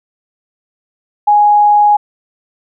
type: tone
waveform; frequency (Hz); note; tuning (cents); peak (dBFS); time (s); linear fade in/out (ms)
sine; 830.6; G#5; 0; -5; 1.27-1.97; 10
effects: none

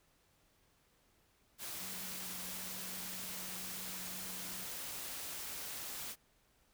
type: tone in noise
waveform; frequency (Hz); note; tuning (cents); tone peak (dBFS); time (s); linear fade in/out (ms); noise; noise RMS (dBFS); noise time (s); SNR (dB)
sine; 185; F#3; 0; -54; 1.78-4.68; 50; white; -44; 1.58-6.16; -13
effects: pink hiss -72 dBFS RMS until 6.73 s

